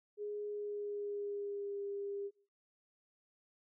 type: tone with pitch glide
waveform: sine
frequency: 415.3 to 401.6 Hz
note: G#4 to G4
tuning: 0 to +42 cents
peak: -38 dBFS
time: 0.17-2.31 s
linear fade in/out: 50 ms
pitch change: -58 cents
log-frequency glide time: 0.48-1.82 s
effects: noise-tail reverb RT60 0.5 s tail -23 dB re dry